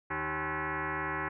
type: tone with frequency modulation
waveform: sine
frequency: 311.1 Hz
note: D#4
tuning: in tune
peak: -31 dBFS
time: 0.1-1.29 s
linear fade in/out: 10 ms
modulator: 233 Hz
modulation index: 7.6
effects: none